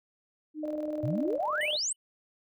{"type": "tone", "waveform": "sine", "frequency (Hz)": 306.4, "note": "D#4", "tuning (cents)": -27, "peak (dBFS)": -34, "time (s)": [0.54, 1.39], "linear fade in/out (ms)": 50}
{"type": "tone with tremolo", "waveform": "sine", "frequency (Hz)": 604, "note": "D5", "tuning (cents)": 48, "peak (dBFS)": -31, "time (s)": [0.63, 1.77], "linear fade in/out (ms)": 5, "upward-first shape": "square", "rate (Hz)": 20, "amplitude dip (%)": 60}
{"type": "exponential sweep", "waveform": "sine", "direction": "up", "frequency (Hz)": [109.8, 8780], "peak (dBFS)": -28, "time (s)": [1.03, 1.93], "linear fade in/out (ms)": 10}
{"type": "tone with exponential decay", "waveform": "square", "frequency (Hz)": 2972, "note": "F#7", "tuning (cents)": 7, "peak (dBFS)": -35, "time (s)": [1.61, 1.96], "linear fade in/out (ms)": 1, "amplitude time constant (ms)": 74}
{"effects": []}